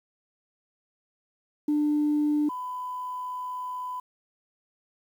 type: tone pair in turn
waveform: sine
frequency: 297.6 / 1001 Hz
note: D4 / B5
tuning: +23 / +23 cents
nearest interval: octave + major sixth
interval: 2100 cents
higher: second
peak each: -20 / -31 dBFS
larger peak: first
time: 1.68-2.49 / 2.49-4 s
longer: second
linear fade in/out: 5 ms
effects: tanh soft clip ceiling -18 dBFS + 9-bit